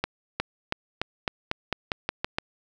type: accelerating click train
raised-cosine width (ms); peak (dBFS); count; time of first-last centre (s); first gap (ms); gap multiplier
0.3; -9; 11; 0.04-2.385; 360; 0.9
effects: none